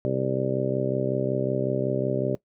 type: harmonic tone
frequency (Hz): 65.41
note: C2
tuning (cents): 0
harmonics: 2 / 3 / 4 / 5 / 6 / 7 / 8 / 9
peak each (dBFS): -29 / -33 / -32 / -34 / -29 / -34 / -35 / -29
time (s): 0.05-2.35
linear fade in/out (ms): 0
effects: noise-tail reverb RT60 0.1 s tail -19 dB re dry